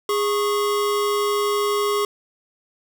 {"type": "tone pair together", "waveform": "square", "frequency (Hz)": [412, 1100], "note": ["G#4", "C#6"], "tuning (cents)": [-14, -14], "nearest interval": "octave + perfect fourth", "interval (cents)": 1700, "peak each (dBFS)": [-21, -25], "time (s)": [0.09, 2.05], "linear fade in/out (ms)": 2, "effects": []}